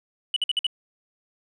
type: tone bursts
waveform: sine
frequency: 2961 Hz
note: F#7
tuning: 1 cent sharp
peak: -18 dBFS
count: 5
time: 0.34-0.667 s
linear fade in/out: 2 ms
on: 23 ms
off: 53 ms
effects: tanh soft clip ceiling -18 dBFS